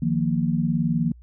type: chord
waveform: sine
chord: Eb suspended second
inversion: none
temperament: equal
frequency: 155.56 / 174.61 / 233.1 Hz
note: Eb3 / F3 / Bb3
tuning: 0 / 0 / 0 cents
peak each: -24 dBFS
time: 0.02-1.12 s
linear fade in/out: 5 ms
effects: added 60 Hz sine -44 dBFS peak until 1.22 s